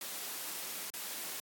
white noise with dropouts, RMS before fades -41 dBFS, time 0.01-1.4 s, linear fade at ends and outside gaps 2 ms, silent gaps 0.902-0.937 s, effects high-pass 200 Hz 12 dB/octave + AAC 64 kbps

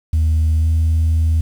sine tone with pitch glide, 79 to 80.43 Hz, D#2 to E2, +27 to -42 cents, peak -10 dBFS, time 0.13-1.41 s, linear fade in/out 5 ms, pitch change +31 cents, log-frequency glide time 0.59-0.67 s, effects tanh soft clip ceiling -10 dBFS + 7-bit

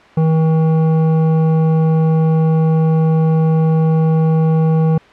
sine tone with hard clipping, 159.9 Hz, D#3, 48 cents sharp, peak -12 dBFS, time 0.17-4.98 s, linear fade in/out 5 ms, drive 11 dB, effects white hiss -42 dBFS RMS until 5.12 s + low-pass 2000 Hz 12 dB/octave

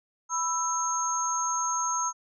sine tone cluster, 986 / 1317 / 6470 Hz, B5 / E6 / G#8, -3 / -2 / -46 cents, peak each -30 / -31 / -29 dBFS, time 0.29-2.13 s, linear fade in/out 50 ms, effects none

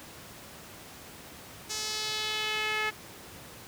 sawtooth tone with band-pass filter sweep, 430 Hz, A4, 40 cents flat, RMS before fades -32 dBFS, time 1.69-2.91 s, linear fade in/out 20 ms, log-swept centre 6200 to 2000 Hz, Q 1.9, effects pink hiss -47 dBFS RMS until 3.67 s + high-pass 80 Hz 12 dB/octave

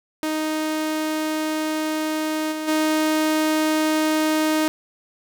sawtooth tone with level steps, 311.1 Hz, D#4, in tune, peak -18 / -22 / -14 dBFS, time 0.23-4.68 s, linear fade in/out 0 ms, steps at 2.51 / 2.67 s, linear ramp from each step 20 ms, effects none

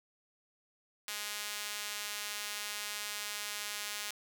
sawtooth tone with high-pass filter, 207.7 Hz, G#3, in tune, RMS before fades -40 dBFS, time 1.08-4.11 s, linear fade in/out 0 ms, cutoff 2200 Hz, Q 0.59, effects 10-bit

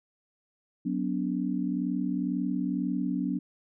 sine chord, B minor, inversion second, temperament equal with one note detuned, 185 / 246.9 / 287.1 Hz, F#3 / B3 / D4, 0 / 0 / -39 cents, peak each -31 dBFS, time 0.85-3.39 s, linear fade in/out 10 ms, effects none

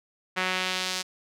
sawtooth tone with band-pass filter sweep, 185 Hz, F#3, in tune, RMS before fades -29 dBFS, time 0.36-1.03 s, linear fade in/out 20 ms, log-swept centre 2000 to 5300 Hz, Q 1.2, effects none

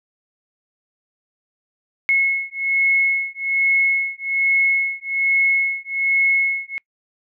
sine beating tone pair, 2180 / 2181.2 Hz, C#7 / C#7, -29 / -29 cents, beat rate 1.2 Hz, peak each -19 dBFS, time 2.09-6.78 s, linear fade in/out 0 ms, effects noise-tail reverb RT60 0.1 s tail -26 dB re dry

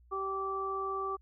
harmonic tone, 387.8 Hz, G4, 19 cents flat, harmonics 1 / 2 / 3, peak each -37 / -43 / -34 dBFS, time 0.11-1.17 s, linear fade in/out 20 ms, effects added 60 Hz sine -58 dBFS peak until 1.21 s

